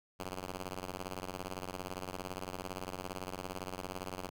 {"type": "ring-modulated tone", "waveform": "5% pulse", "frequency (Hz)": 92.2, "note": "F#2", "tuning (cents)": -6, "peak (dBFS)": -26, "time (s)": [0.19, 4.3], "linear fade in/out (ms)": 10, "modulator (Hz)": 101, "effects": []}